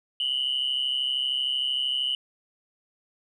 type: tone pair together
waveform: sine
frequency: 2900 / 3033 Hz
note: F#7 / F#7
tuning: -35 / +42 cents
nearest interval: minor second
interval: 77 cents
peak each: -26 dBFS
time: 0.2-2.15 s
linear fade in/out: 2 ms
effects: tanh soft clip ceiling -18 dBFS